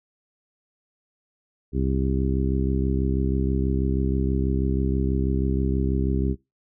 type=harmonic tone; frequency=66.2 Hz; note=C2; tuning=21 cents sharp; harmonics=1 / 2 / 3 / 4 / 5 / 6; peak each=-24 / -27 / -29 / -30 / -31 / -32 dBFS; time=1.72-6.36 s; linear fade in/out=50 ms; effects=noise-tail reverb RT60 0.2 s tail -20 dB re dry